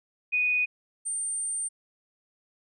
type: tone pair in turn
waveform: sine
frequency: 2481 / 8841 Hz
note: D#7 / C#9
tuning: -6 / -6 cents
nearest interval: octave + minor seventh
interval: 2200 cents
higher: second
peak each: -22 / -28 dBFS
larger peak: first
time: 0.32-0.66 / 1.05-1.69 s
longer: second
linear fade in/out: 20 ms
effects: none